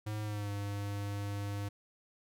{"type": "tone with pitch glide", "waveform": "square", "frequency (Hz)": [106.6, 101.32], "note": ["G#2", "G#2"], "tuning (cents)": [46, -42], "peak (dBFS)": -36, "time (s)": [0.06, 1.69], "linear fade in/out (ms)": 10, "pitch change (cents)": -88, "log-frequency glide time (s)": [0.23, 0.5], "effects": []}